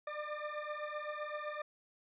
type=beating tone pair; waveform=20% pulse; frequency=595 / 602.8 Hz; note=D5 / D5; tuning=+22 / +45 cents; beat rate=7.8 Hz; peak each=-37 / -37 dBFS; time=0.07-1.62 s; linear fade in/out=5 ms; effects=resampled to 8000 Hz